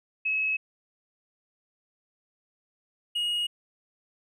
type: tone pair in turn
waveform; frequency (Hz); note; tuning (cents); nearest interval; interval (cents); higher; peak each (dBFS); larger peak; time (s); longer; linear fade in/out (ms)
sine / triangle; 2574 / 2879; E7 / F#7; -42 / -48; major second; 194; second; -24; neither; 0.25-0.57 / 3.15-3.47; neither; 10
effects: none